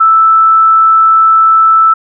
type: tone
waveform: sine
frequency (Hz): 1318.5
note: E6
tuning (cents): 0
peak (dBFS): -3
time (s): 0-1.94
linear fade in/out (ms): 10
effects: none